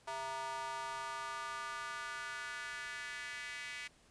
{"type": "tone with high-pass filter sweep", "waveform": "square", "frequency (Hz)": 133.3, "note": "C3", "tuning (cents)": 33, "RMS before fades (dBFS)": -43, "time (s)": [0.07, 3.88], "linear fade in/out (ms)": 10, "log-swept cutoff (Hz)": [830, 2100], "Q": 3.3, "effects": ["pink hiss -66 dBFS RMS until 4.1 s", "resampled to 22050 Hz"]}